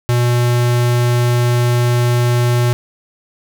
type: tone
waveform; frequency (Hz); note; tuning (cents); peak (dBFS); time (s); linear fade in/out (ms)
square; 121.2; B2; -32; -12; 0.09-2.73; 0
effects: none